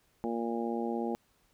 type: harmonic tone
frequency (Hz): 116.54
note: A#2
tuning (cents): 0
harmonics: 2 / 3 / 4 / 5 / 6 / 7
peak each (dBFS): -34 / -36 / -38 / -43 / -44 / -39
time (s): 0.24-1.15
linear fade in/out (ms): 0
effects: pink hiss -70 dBFS RMS until 1.53 s